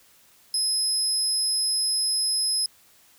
30% pulse tone, 5100 Hz, D#8, 42 cents sharp, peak -18 dBFS, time 0.54-2.66 s, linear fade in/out 2 ms, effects white hiss -57 dBFS RMS until 3.18 s

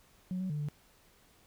sine tone with pitch steps, 183.3 / 187.2 / 148.9 / 147.3 Hz, F#3 / F#3 / D3 / D3, -16 / +20 / +24 / +6 cents, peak -31 dBFS, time 0.31-0.686 s, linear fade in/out 0 ms, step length 94 ms, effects tanh soft clip ceiling -29 dBFS + pink hiss -64 dBFS RMS until 1.46 s

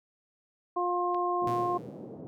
harmonic tone, 354.4 Hz, F4, 25 cents sharp, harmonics 1 / 2 / 3, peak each -31 / -31 / -30 dBFS, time 0.76-1.78 s, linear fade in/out 10 ms
click, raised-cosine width 0.3 ms, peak -31 dBFS, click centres 1.146 s
white band-pass noise, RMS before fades -43 dBFS, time 1.42-2.27 s, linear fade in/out 0 ms, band 130 to 490 Hz, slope 24 dB/octave
sawtooth tone with exponential decay, 120 Hz, B2, 49 cents flat, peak -30 dBFS, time 1.47-2.21 s, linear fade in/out 0 ms, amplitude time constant 160 ms
effects none

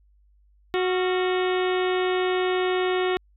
harmonic tone with a mistuned harmonic, 367.9 Hz, F#4, 10 cents flat, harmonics 1 / 2 / 3 / 4 / 5 / 6 / 7 / 8 / 9 / 10, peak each -22 / -30 / -34 / -35 / -34 / -36 / -40 / -38 / -41 / -40 dBFS, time 0.74-3.17 s, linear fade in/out 0 ms, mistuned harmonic 4, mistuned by -100 cents, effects added 50 Hz sine -56 dBFS peak until 3.36 s

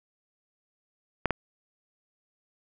clicks, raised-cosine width 0.5 ms, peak -9 / -11 dBFS, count 2, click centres 1.257 / 1.307 s, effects none

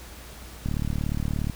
click train, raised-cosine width 5 ms, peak -15 dBFS, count 32, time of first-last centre 0.66-1.498 s, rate 37 Hz, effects added 60 Hz sine -43 dBFS peak until 1.55 s + pink hiss -45 dBFS RMS until 1.55 s

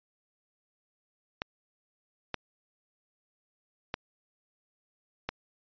clicks, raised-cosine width 0.3 ms, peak -15 dBFS, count 4, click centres 1.419 / 2.343 / 3.941 / 5.29 s, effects resampled to 11025 Hz

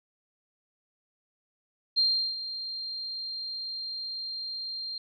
sine tone with ADSR envelope, 4186 Hz, C8, in tune, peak -20 dBFS, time 1.96-4.98 s, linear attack 23 ms, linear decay 370 ms, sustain -13 dB, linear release 3 ms, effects none

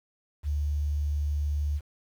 sine tone, 73.42 Hz, D2, in tune, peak -25 dBFS, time 0.43-1.81 s, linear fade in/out 50 ms, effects 9-bit

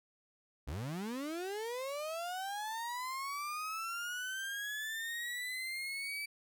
35% pulse linear sweep, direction up, 58.6 to 2315 Hz, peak -36 dBFS, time 0.67-6.26 s, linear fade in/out 10 ms, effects none

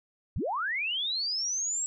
sine linear sweep, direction up, 43.65 to 7720 Hz, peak -28 dBFS, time 0.36-1.86 s, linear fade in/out 0 ms, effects none

